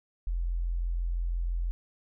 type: tone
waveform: sine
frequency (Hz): 43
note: F1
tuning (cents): -26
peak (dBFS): -27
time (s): 0.27-1.71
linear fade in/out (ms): 0
effects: none